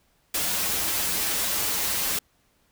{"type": "noise with comb filter", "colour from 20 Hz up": "white", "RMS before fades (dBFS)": -26, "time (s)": [0.34, 2.19], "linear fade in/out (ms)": 5, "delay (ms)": 7.9, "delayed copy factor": -0.8, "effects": ["pink hiss -66 dBFS RMS until 2.71 s"]}